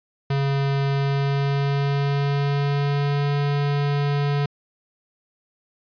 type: tone with pitch glide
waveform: square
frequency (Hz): 138.8 to 143.28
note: C#3 to D3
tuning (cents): +3 to -42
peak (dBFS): -20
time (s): 0.3-4.46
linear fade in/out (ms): 5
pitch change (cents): +55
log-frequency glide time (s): 0.85-3.35
effects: resampled to 11025 Hz